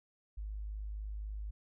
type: tone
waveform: sine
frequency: 51.91 Hz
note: G#1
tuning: in tune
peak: -38 dBFS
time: 0.37-1.51 s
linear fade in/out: 10 ms
effects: none